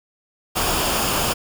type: noise with comb filter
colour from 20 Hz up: pink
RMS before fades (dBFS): -21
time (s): 0.55-1.34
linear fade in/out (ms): 20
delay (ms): 0.5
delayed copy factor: -0.5
effects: none